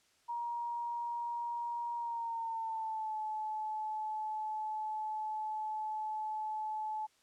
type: tone with pitch glide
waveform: sine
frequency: 946 to 862.5 Hz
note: A#5 to A5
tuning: +25 to -35 cents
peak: -35 dBFS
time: 0.28-7.07 s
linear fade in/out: 20 ms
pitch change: -160 cents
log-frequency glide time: 1.96-3.17 s
effects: white hiss -70 dBFS RMS until 7.22 s + low-pass 8000 Hz 12 dB/octave